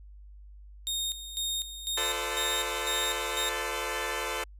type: tone with tremolo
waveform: sawtooth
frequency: 3698 Hz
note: A#7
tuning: 15 cents flat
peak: -26 dBFS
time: 0.87-3.49 s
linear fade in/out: 0 ms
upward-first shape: square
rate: 2 Hz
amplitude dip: 70%
type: chord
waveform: 10% pulse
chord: D minor seventh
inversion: first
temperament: equal with one note detuned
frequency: 349.2 / 440 / 512.5 / 587.3 Hz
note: F4 / A4 / C5 / D5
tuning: 0 / 0 / -36 / 0 cents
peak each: -31 / -26 / -27 / -30 dBFS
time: 1.97-4.44 s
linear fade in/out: 5 ms
effects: added 50 Hz sine -46 dBFS peak until 4.59 s + resampled to 32000 Hz